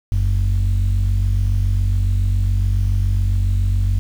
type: tone pair together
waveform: sine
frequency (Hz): 47.53 / 94.7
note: F#1 / F#2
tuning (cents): +47 / +41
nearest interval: octave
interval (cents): 1194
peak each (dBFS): -15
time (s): 0.12-3.99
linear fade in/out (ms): 0
effects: tanh soft clip ceiling -11 dBFS + 7-bit